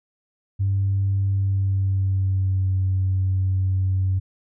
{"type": "tone with pitch glide", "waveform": "sine", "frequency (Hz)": [98, 94.44], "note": ["G2", "F#2"], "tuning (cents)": [0, 36], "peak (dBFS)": -17, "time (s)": [0.59, 4.2], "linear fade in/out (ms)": 20, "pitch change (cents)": -64, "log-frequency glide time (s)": [1.31, 2.73], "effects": ["tanh soft clip ceiling -14 dBFS"]}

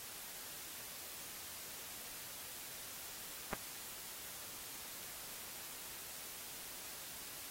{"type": "clicks", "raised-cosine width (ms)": 0.5, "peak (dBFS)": -23, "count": 2, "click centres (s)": [3.53, 3.535], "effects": ["white hiss -49 dBFS RMS until 7.5 s", "AAC 48 kbps"]}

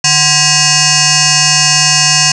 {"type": "tone with frequency modulation", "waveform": "sine", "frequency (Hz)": 149.5, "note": "D3", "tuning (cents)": 31, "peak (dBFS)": -6, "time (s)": [0.04, 2.32], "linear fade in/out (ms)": 5, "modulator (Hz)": 894, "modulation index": 7.7, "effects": []}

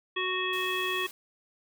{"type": "harmonic tone", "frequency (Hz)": 370, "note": "F#4", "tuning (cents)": 0, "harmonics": [1, 3, 5, 7, 9], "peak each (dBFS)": [-34, -34, -34, -34, -34], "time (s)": [0.16, 1.07], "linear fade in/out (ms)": 10}
{"type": "noise", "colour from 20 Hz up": "white", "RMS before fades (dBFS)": -46, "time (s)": [0.53, 1.11], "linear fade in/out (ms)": 0}
{"effects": []}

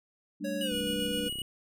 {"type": "chord", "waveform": "sine", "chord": "G suspended second", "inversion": "none", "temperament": "equal", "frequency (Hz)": [196, 220, 293.7], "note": ["G3", "A3", "D4"], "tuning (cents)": [0, 0, 0], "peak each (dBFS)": [-37, -38, -36], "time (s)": [0.4, 1.29], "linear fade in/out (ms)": 20}
{"type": "tone with pitch glide", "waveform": "square", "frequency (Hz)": [554.4, 488.2], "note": ["C#5", "B4"], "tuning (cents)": [0, -20], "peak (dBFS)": -35, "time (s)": [0.44, 1.29], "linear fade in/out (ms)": 10, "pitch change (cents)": -220, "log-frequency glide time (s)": [0.62, 0.73]}
{"type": "tone with tremolo", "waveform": "square", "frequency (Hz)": 2909, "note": "F#7", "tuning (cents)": -30, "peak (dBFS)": -33, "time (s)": [0.61, 1.42], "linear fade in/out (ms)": 2, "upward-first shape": "square", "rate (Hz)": 7.7, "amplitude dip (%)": 35}
{"type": "click train", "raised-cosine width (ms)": 3, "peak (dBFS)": -32, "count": 24, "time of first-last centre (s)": [0.72, 1.417], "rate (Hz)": 33}
{"effects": []}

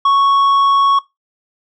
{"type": "tone with tanh clipping", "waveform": "triangle", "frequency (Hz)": 1108.7, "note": "C#6", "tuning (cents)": 0, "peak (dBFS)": -10, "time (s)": [0.05, 0.99], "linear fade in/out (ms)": 5, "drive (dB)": 10, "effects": ["noise-tail reverb RT60 0.2 s tail -21 dB re dry"]}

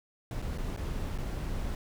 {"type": "noise with dropouts", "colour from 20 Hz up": "brown", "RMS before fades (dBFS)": -34, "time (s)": [0.31, 1.75], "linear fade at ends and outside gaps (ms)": 1, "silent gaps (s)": [[0.418, 0.423], [0.577, 0.583], [0.764, 0.773], [1.178, 1.185]], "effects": []}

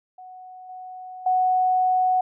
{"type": "tone with level steps", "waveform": "sine", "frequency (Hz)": 740, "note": "F#5", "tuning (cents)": 0, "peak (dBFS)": [-39, -35, -17], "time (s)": [0.18, 2.21], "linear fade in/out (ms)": 5, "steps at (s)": [0.69, 1.26], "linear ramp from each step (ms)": 5, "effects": []}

